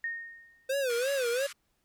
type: tone with exponential decay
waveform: sine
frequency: 1847 Hz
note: A#6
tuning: 16 cents flat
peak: -29 dBFS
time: 0.04-0.73 s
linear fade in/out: 2 ms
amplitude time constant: 150 ms
type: tone with vibrato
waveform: square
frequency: 513 Hz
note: C5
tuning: 34 cents flat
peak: -28 dBFS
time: 0.69-1.47 s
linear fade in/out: 10 ms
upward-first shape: sine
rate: 2.9 Hz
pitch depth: 160 cents each way
type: band-pass noise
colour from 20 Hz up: pink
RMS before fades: -44 dBFS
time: 0.89-1.53 s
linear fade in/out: 10 ms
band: 1100 to 12000 Hz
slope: 96 dB/octave
effects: pink hiss -75 dBFS RMS until 1.84 s